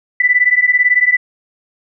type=beating tone pair; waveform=sine; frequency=1975.5 / 1993.5 Hz; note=B6 / B6; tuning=0 / +16 cents; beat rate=18 Hz; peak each=-12 dBFS; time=0.2-1.17 s; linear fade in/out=5 ms; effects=none